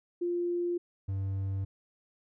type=tone pair in turn; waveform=sine / triangle; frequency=349.1 / 97.03 Hz; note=F4 / G2; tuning=-1 / -17 cents; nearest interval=octave + minor seventh; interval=2216 cents; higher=first; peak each=-28 dBFS; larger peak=neither; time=0.21-0.78 / 1.08-1.65 s; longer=neither; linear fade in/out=10 ms; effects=none